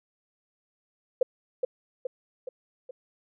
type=tone with echo; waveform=sine; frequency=510 Hz; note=C5; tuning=44 cents flat; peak=-17 dBFS; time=1.21-1.23 s; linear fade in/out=5 ms; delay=420 ms; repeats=4; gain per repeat=-5 dB; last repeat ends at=2.91 s; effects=none